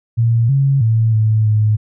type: tone with pitch steps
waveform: sine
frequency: 115.7 / 137.5 / 112.3 / 109.1 / 107.2 Hz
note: A#2 / C#3 / A2 / A2 / A2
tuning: -13 / -14 / +36 / -14 / -45 cents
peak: -10 dBFS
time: 0.17-1.77 s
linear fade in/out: 20 ms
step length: 320 ms
effects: none